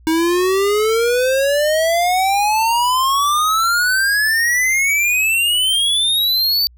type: exponential sweep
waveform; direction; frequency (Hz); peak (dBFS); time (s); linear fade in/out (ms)
square; up; 316.6 to 4615; -14; 0.07-6.67; 0
effects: added 60 Hz sine -43 dBFS peak until 6.77 s